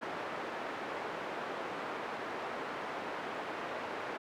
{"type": "band-pass noise", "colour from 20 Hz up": "pink", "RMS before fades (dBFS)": -40, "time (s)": [0.01, 4.18], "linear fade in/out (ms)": 20, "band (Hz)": [400, 1700], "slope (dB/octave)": 12, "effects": []}